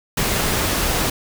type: noise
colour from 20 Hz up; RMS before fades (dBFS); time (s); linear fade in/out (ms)
pink; -20; 0.17-1.1; 5
effects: none